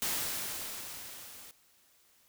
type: noise with level ramp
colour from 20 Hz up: white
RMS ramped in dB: -32 to -51 dBFS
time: 0.02-1.51 s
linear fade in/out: 0 ms
effects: white hiss -66 dBFS RMS until 2.28 s